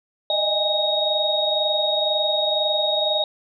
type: tone cluster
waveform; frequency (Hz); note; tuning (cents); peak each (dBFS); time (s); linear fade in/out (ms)
sine; 609 / 631 / 820 / 3758; D#5 / D#5 / G#5 / A#7; -37 / +24 / -22 / +13; -24 / -27 / -28 / -21; 0.3-3.24; 2
effects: none